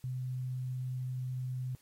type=tone; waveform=sine; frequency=127.8 Hz; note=C3; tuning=40 cents flat; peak=-34 dBFS; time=0.04-1.75 s; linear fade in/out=0 ms; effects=white hiss -67 dBFS RMS until 1.81 s + AAC 48 kbps